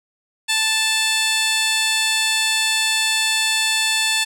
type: tone with band-pass filter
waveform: 15% pulse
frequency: 880 Hz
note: A5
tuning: in tune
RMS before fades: -19 dBFS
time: 0.48-4.25 s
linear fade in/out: 20 ms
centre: 5700 Hz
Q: 1
effects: none